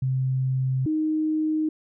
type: tone pair in turn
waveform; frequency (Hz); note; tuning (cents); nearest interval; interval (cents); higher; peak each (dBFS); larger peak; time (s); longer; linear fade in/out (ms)
sine; 130.81 / 311.1; C3 / D#4; 0 / 0; octave + minor third; 1500; second; -21; neither; 0.02-0.86 / 0.86-1.69; first; 5
effects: none